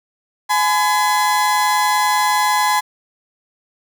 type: tone pair together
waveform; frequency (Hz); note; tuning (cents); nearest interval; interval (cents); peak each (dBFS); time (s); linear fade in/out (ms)
35% pulse; 842.5 / 1013; G#5 / B5; +25 / +44; minor third; 319; -15; 0.49-2.81; 20
effects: none